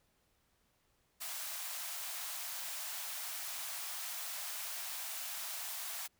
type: high-pass noise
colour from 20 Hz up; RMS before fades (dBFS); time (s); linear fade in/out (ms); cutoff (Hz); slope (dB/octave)
white; -42; 1.2-6.08; 20; 610; 96
effects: pink hiss -75 dBFS RMS until 6.19 s